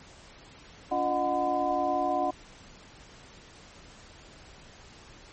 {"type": "tone cluster", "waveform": "sine", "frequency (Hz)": [287.2, 349.7, 615, 734, 1013], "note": ["D4", "F4", "D#5", "F#5", "B5"], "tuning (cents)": [-39, 2, -20, -14, 44], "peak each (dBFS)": [-33, -36, -31, -27, -34], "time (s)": [0.91, 2.31], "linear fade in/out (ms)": 10, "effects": ["pink hiss -51 dBFS RMS until 5.32 s", "MP3 32 kbps"]}